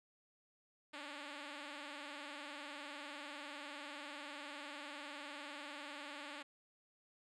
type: tone with vibrato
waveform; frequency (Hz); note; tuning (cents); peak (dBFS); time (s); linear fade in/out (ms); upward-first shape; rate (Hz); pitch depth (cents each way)
5% pulse; 290; D4; -22; -35; 0.93-6.43; 10; sine; 20; 93
effects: low-pass 6000 Hz 12 dB/octave